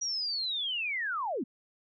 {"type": "linear sweep", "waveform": "sine", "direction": "down", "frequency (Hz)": [5800, 196], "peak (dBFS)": -30, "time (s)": [0.01, 1.44], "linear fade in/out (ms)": 10, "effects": []}